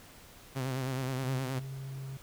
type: tone with vibrato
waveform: sawtooth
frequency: 130.81 Hz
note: C3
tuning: in tune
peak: -28 dBFS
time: 0.55-1.6 s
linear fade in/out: 20 ms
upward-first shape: sine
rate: 9.5 Hz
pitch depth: 60 cents each way
type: tone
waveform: triangle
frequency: 134.5 Hz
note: C3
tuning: 48 cents sharp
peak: -36 dBFS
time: 1.24-2.17 s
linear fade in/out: 0 ms
effects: pink hiss -54 dBFS RMS until 2.22 s